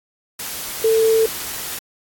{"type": "tone in noise", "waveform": "sine", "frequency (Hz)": 446.1, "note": "A4", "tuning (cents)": 24, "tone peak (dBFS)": -12, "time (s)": [0.84, 1.26], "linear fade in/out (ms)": 5, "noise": "white", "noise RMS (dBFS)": -28, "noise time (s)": [0.39, 1.79], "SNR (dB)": 13, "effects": ["AAC 64 kbps"]}